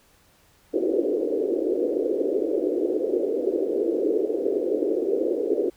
pink band-pass noise, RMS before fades -24 dBFS, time 0.73-5.7 s, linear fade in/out 10 ms, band 320 to 500 Hz, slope 48 dB/octave, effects pink hiss -59 dBFS RMS until 5.76 s

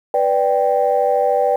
sine chord, G major, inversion first, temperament equal, 493.9 / 587.3 / 784 Hz, B4 / D5 / G5, 0 / 0 / 0 cents, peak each -17 dBFS, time 0.14-1.56 s, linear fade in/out 2 ms, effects tanh soft clip ceiling -5 dBFS + 8-bit

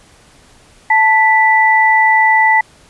sine tone pair together, 880 / 1975.5 Hz, A5 / B6, 0 / 0 cents, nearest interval octave + major second, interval 1400 cents, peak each -10 dBFS, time 0.9-2.61 s, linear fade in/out 5 ms, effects pink hiss -46 dBFS RMS until 2.89 s + resampled to 24000 Hz

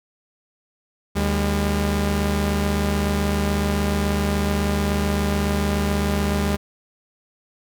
sawtooth tone pair together, 76.29 / 201.8 Hz, D#2 / G#3, -34 / -49 cents, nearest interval octave + perfect fourth, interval 1685 cents, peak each -18 dBFS, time 1.15-6.57 s, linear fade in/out 20 ms, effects none

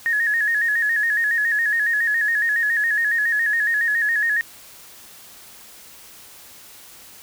sine tone with vibrato, 1771 Hz, A6, 11 cents sharp, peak -17 dBFS, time 0.06-4.41 s, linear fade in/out 0 ms, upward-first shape square, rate 7.2 Hz, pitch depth 74 cents each way, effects white hiss -44 dBFS RMS until 7.22 s

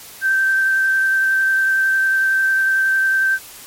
sine tone with vibrato, 1559 Hz, G6, 10 cents flat, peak -13 dBFS, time 0.21-3.39 s, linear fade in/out 50 ms, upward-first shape sine, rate 11 Hz, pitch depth 10 cents each way, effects white hiss -38 dBFS RMS until 3.66 s + MP3 64 kbps

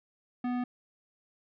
sine tone with tanh clipping, 246.9 Hz, B3, in tune, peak -31 dBFS, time 0.44-0.64 s, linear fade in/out 5 ms, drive 16 dB, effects none

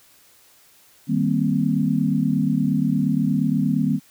sine chord, C minor seventh, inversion first, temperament equal, 155.56 / 196 / 233.1 / 261.6 Hz, Eb3 / G3 / Bb3 / C4, 0 / 0 / 0 / 0 cents, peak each -23 dBFS, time 1.07-4 s, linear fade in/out 50 ms, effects white hiss -54 dBFS RMS until 4.1 s

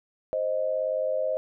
sine tone pair together, 524 / 622.3 Hz, C5 / D#5, +2 / 0 cents, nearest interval minor third, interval 298 cents, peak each -27 dBFS, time 0.33-1.37 s, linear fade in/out 0 ms, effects none

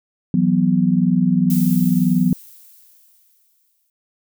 sine chord, E suspended second, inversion none, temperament equal, 164.81 / 185 / 246.9 Hz, E3 / F#3 / B3, 0 / 0 / 0 cents, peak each -19 / -16 / -18 dBFS, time 0.34-2.33 s, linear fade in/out 2 ms
violet noise with exponential decay, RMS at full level -27 dBFS, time 1.5-3.9 s, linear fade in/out 2 ms, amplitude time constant 520 ms
effects none

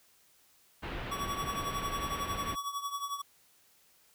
pink low-pass noise, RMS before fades -39 dBFS, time 0.82-2.56 s, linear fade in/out 20 ms, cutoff 3300 Hz, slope 24 dB/octave
square tone with tremolo, 1132 Hz, C#6, 36 cents sharp, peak -32 dBFS, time 1.11-3.22 s, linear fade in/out 10 ms, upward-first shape triangle, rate 11 Hz, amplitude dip 80%
effects white hiss -65 dBFS RMS until 4.14 s

